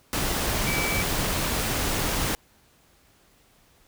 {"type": "tone in noise", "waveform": "sine", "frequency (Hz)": 2302, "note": "D7", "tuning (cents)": -35, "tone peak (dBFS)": -28, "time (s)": [0.67, 1.02], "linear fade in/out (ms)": 0, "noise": "pink", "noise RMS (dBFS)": -26, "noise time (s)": [0.13, 2.35], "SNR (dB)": -5, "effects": ["pink hiss -60 dBFS RMS until 3.87 s"]}